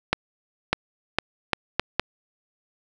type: accelerating click train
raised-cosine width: 0.3 ms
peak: -3 dBFS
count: 6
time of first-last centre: 0.13-1.996 s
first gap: 600 ms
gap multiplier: 0.76
effects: none